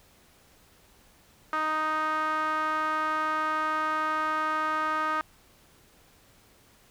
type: tone with band-pass filter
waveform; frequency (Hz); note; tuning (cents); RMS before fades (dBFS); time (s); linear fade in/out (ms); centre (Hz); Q
sawtooth; 311.1; D#4; 0; -28; 1.53-5.21; 0; 1300; 4.3
effects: pink hiss -59 dBFS RMS until 6.9 s